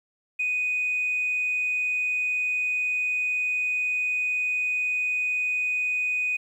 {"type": "tone", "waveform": "sine", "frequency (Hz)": 2489, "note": "D#7", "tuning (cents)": 0, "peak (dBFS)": -22, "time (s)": [0.39, 6.37], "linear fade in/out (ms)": 10, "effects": ["tanh soft clip ceiling -19 dBFS", "10-bit"]}